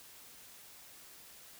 silence, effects white hiss -55 dBFS RMS until 1.59 s

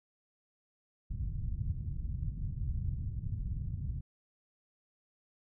white low-pass noise, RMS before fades -36 dBFS, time 1.1-4.01 s, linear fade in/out 10 ms, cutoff 120 Hz, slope 24 dB/octave, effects none

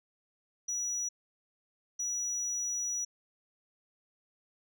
sine tone bursts at uneven times, 5850 Hz, F#8, 21 cents flat, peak -29 dBFS, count 2, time 0.68-1.09 / 1.99-3.05 s, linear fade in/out 10 ms, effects tanh soft clip ceiling -30 dBFS

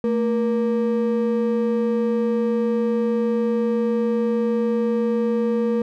triangle ring-modulated tone, 349.2 Hz, F4, in tune, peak -13 dBFS, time 0.04-5.82 s, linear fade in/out 2 ms, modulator 126 Hz, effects none

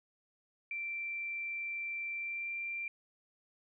sine tone with pitch glide, 2349 to 2365 Hz, D7 to D7, 0 to +12 cents, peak -36 dBFS, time 0.71-2.88 s, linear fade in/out 2 ms, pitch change +12 cents, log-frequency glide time 2.15-2.55 s, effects none

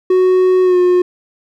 triangle tone with pitch glide, 369.7 to 359.6 Hz, F#4 to F#4, -1 to -49 cents, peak -6 dBFS, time 0.1-1.02 s, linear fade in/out 5 ms, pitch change -48 cents, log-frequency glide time 0.63-0.77 s, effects none

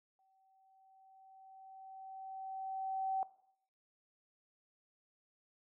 sine tone with exponential growth, 767 Hz, G5, 38 cents flat, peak -31 dBFS, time 0.19-3.23 s, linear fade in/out 1 ms, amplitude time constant 660 ms, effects noise-tail reverb RT60 0.7 s tail -19 dB re dry

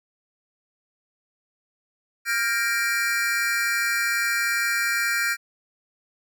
square chord, G minor seventh, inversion third, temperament equal with one note detuned, 1396.9 / 1601.9 / 1864.7 / 2349 Hz, F6 / G6 / Bb6 / D7, 0 / +37 / 0 / 0 cents, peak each -28 dBFS, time 2.25-5.37 s, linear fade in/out 50 ms, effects none

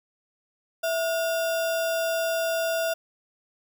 sine tone with sample-and-hold, 659 Hz, E5, 1 cent flat, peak -23 dBFS, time 0.83-2.94 s, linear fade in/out 10 ms, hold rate 2100 Hz, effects none

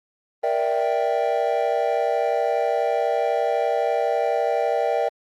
triangle chord, E half-diminished seventh, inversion second, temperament equal with one note detuned, 471 / 587.3 / 659.3 / 784 Hz, Bb4 / D5 / E5 / G5, +18 / 0 / 0 / 0 cents, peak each -23 dBFS, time 0.43-5.09 s, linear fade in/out 10 ms, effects Opus 24 kbps

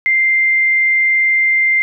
sine tone, 2093 Hz, C7, in tune, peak -10 dBFS, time 0.06-1.82 s, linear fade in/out 0 ms, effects none

